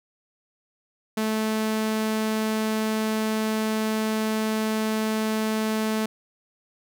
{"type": "tone", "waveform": "sawtooth", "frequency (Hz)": 218.1, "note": "A3", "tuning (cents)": -15, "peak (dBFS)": -19, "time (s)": [1.17, 6.06], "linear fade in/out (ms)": 5, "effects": []}